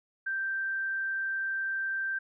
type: tone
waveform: sine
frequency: 1568 Hz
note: G6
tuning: in tune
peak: -29 dBFS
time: 0.26-2.19 s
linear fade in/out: 10 ms
effects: none